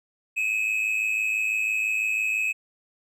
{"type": "tone pair together", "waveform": "triangle", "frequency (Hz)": [2464, 2570], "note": ["D#7", "E7"], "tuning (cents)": [-17, -45], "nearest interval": "minor second", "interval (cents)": 72, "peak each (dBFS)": [-28, -22], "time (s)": [0.36, 2.53], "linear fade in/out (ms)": 20, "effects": []}